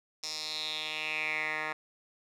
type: tone with band-pass filter sweep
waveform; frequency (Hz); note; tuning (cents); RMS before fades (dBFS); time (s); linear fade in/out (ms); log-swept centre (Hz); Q
10% pulse; 154.8; D#3; -9; -35; 0.23-1.73; 5; 5400 to 1600; 4.6
effects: none